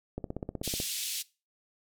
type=click train; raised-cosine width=2 ms; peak=-21 dBFS; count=11; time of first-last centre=0.18-0.801 s; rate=16.1 Hz
type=band-pass noise; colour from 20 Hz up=pink; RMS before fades=-35 dBFS; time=0.63-1.23 s; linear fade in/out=20 ms; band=3000 to 15000 Hz; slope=24 dB/octave
effects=noise-tail reverb RT60 0.3 s tail -21 dB re dry